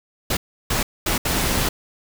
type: noise bursts at uneven times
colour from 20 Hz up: pink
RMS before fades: -21 dBFS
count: 4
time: 0.3-0.37 / 0.7-0.83 / 1.06-1.18 / 1.25-1.69 s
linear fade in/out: 5 ms
effects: none